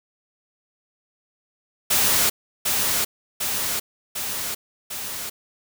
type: noise with echo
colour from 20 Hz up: white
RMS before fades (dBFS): -19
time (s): 1.9-2.3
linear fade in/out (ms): 10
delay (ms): 750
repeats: 4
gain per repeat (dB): -3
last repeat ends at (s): 5.3
effects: none